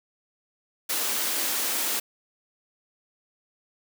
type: high-pass noise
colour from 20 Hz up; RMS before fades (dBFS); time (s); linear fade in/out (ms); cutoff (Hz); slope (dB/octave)
white; -27; 0.89-2; 10; 200; 96
effects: none

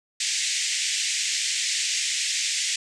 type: band-pass noise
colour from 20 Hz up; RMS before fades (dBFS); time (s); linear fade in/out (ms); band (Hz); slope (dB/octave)
white; -26; 0.2-2.76; 5; 1900 to 8100; 48
effects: none

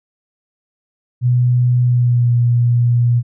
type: tone with pitch glide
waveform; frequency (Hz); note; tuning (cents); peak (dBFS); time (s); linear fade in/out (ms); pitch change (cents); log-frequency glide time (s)
sine; 123.47 to 120.16; B2 to B2; 0 to -47; -10; 1.21-3.23; 50; -47; 1.83-2.32
effects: none

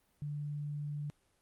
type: tone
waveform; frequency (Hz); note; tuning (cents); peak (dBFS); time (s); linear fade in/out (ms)
sine; 146.83; D3; 0; -36; 0.22-1.1; 0
effects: pink hiss -73 dBFS RMS until 1.41 s + Opus 32 kbps

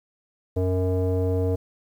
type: tone with low-pass filter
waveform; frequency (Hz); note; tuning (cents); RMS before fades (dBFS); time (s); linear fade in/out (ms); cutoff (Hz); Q
square; 92.2; F#2; -6; -23; 0.56-1.56; 10; 530; 6.2
effects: 9-bit

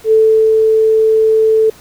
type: tone with ADSR envelope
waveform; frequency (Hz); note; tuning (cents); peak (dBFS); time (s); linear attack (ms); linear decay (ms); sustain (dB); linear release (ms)
sine; 440; A4; 0; -5; 0.04-1.7; 77; 390; -2; 5
effects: pink hiss -41 dBFS RMS until 1.8 s

